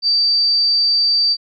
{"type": "tone", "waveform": "sine", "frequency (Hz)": 4645, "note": "D8", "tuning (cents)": -20, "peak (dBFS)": -12, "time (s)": [0.02, 1.37], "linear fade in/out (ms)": 50, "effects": []}